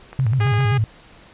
click train, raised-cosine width 0.5 ms, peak -20 dBFS, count 8, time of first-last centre 0.13-0.606 s, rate 14.7 Hz
sine tone with vibrato, 120 Hz, B2, 49 cents flat, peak -15 dBFS, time 0.19-0.84 s, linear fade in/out 0 ms, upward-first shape square, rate 7.6 Hz, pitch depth 170 cents each way
10% pulse tone, 409.8 Hz, G#4, 23 cents flat, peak -15 dBFS, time 0.4-0.78 s, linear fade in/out 10 ms
effects pink hiss -47 dBFS RMS until 1.33 s + resampled to 8000 Hz

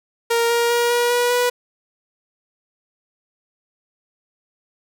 sawtooth tone with pitch steps, 466.2 / 470.8 / 475.4 / 480.1 / 484.9 / 489.7 Hz, A#4 / A#4 / A#4 / B4 / B4 / B4, 0 / +17 / +34 / -49 / -32 / -15 cents, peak -12 dBFS, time 0.3-1.5 s, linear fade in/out 10 ms, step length 200 ms, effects none

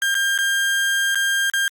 35% pulse tone with dropouts, 1600 Hz, G6, 35 cents sharp, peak -16 dBFS, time 0.02-1.68 s, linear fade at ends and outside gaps 1 ms, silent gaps 0.144-0.151 / 0.378-0.387 / 1.147-1.155 / 1.5-1.536 s, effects Opus 48 kbps

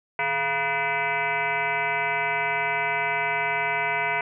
sine tone with frequency modulation, 1500 Hz, F#6, 23 cents sharp, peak -22 dBFS, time 0.19-4.21 s, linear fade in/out 2 ms, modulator 269 Hz, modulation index 3.5, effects none

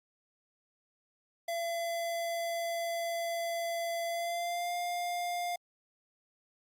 square tone with pitch glide, 677 to 703.7 Hz, E5 to F5, +46 to +13 cents, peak -33 dBFS, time 1.48-5.56 s, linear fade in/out 5 ms, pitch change +67 cents, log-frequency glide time 4.07-4.75 s, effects Opus 48 kbps

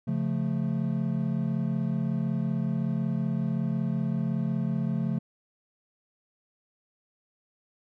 triangle chord, Db augmented, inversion none, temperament equal, 138.59 / 174.61 / 220 Hz, Db3 / F3 / A3, 0 / 0 / 0 cents, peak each -28 dBFS, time 0.07-5.19 s, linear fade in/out 10 ms, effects none

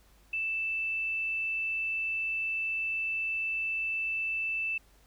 sine tone, 2646 Hz, E7, 6 cents sharp, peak -29 dBFS, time 0.33-4.78 s, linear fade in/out 5 ms, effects added 50 Hz sine -60 dBFS peak until 5.06 s + pink hiss -64 dBFS RMS until 5.06 s

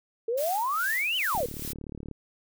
sine exponential two-way sweep, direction up then down, 440 to 3102 to 440 Hz, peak -25 dBFS, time 0.28-1.46 s, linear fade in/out 5 ms, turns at 1.17 s
blue noise with tremolo, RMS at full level -35 dBFS, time 0.37-1.73 s, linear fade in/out 10 ms, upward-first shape sine, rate 2.4 Hz, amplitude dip 65%
click train, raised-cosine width 3 ms, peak -26 dBFS, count 29, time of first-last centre 1.35-2.113 s, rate 36.7 Hz
effects none

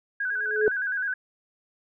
sine tone with vibrato, 1568 Hz, G6, in tune, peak -25 dBFS, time 0.2-1.14 s, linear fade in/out 5 ms, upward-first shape square, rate 9.7 Hz, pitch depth 70 cents each way
sine tone with exponential growth, 427.5 Hz, A4, 50 cents flat, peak -15 dBFS, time 0.31-0.68 s, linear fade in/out 1 ms, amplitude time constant 80 ms
effects none

